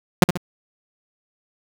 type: tone with echo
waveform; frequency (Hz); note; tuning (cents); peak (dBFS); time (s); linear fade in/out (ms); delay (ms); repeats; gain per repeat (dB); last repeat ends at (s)
sawtooth; 177.9; F3; +32; -3; 0.22-0.24; 2; 67; 2; -8; 0.374
effects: none